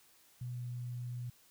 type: tone with pitch glide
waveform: sine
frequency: 123.47 to 122.4 Hz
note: B2 to B2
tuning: 0 to -15 cents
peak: -38 dBFS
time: 0.41-1.3 s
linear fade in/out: 5 ms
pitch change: -15 cents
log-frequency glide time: 0.52-0.57 s
effects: white hiss -65 dBFS RMS until 1.5 s